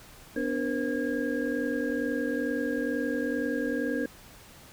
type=tone cluster; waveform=sine; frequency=250.7 / 292.9 / 473.4 / 524 / 1631 Hz; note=B3 / D4 / A#4 / C5 / G#6; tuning=+26 / -5 / +27 / +2 / -32 cents; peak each=-32 / -31 / -33 / -36 / -36 dBFS; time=0.36-4.06 s; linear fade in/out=5 ms; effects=pink hiss -51 dBFS RMS until 4.72 s